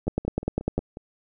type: two click trains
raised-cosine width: 2 ms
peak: -23 / -10 dBFS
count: 6 / 8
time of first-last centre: 0.07-0.971 / 0.08-0.78 s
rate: 5.55 / 10 Hz
effects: none